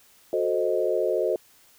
sine chord, F# diminished seventh, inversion none, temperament equal with one note detuned, 366 / 440 / 523.3 / 622.3 Hz, F#4 / A4 / C5 / Eb5, -19 / 0 / 0 / 0 cents, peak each -27 dBFS, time 0.33-1.36 s, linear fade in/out 2 ms, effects white hiss -57 dBFS RMS until 1.78 s

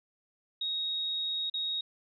sine tone with dropouts, 3765 Hz, A#7, 16 cents sharp, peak -30 dBFS, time 0.61-1.81 s, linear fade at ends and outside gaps 5 ms, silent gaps 1.499-1.539 s, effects none

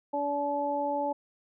harmonic tone, 287.2 Hz, D4, 39 cents flat, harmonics 1 / 2 / 3, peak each -35 / -31 / -30 dBFS, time 0.13-1.13 s, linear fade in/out 10 ms, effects none

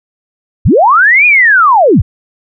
sine linear two-way sweep, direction up then down, 40.56 to 2489 to 40.56 Hz, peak -3 dBFS, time 0.65-2.02 s, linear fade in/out 10 ms, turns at 1.26 s, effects none

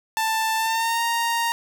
sawtooth tone with pitch glide, 886 to 930.6 Hz, A5 to A#5, +12 to -3 cents, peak -17 dBFS, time 0.17-1.52 s, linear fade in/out 0 ms, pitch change +85 cents, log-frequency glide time 0.57-1.03 s, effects none

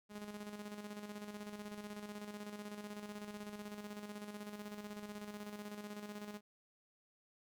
sawtooth tone with tremolo, 207.7 Hz, G#3, in tune, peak -40 dBFS, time 0.09-6.41 s, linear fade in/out 50 ms, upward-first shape square, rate 16 Hz, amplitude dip 50%, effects none

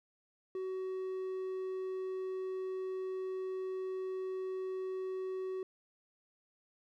triangle tone, 375.7 Hz, F#4, 26 cents sharp, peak -34 dBFS, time 0.55-5.63 s, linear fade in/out 2 ms, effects none

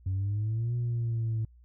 sine exponential two-way sweep, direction up then down, 92.5 to 121.1 to 110.4 Hz, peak -25 dBFS, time 0.06-1.45 s, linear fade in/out 5 ms, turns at 0.75 s, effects tanh soft clip ceiling -25 dBFS + added 60 Hz sine -53 dBFS peak until 1.64 s

